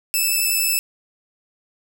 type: tone with vibrato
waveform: 5% pulse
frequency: 2627 Hz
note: E7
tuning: 7 cents flat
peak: -9 dBFS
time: 0.14-0.79 s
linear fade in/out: 0 ms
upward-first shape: sine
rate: 11 Hz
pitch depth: 10 cents each way
effects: none